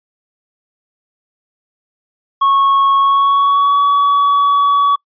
triangle tone with pitch glide, 1100 to 1134.2 Hz, C#6 to C#6, -14 to +39 cents, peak -7 dBFS, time 2.41-4.96 s, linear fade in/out 10 ms, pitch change +53 cents, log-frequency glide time 2.97-3.8 s, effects noise-tail reverb RT60 0.1 s tail -26 dB re dry + resampled to 11025 Hz

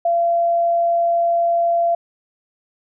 sine tone, 683 Hz, F5, 39 cents flat, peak -14 dBFS, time 0.05-1.95 s, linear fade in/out 5 ms, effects none

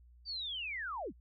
sine linear sweep, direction down, 4699 to 120 Hz, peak -37 dBFS, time 0.25-1.13 s, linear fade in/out 50 ms, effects added 60 Hz sine -57 dBFS peak until 1.2 s

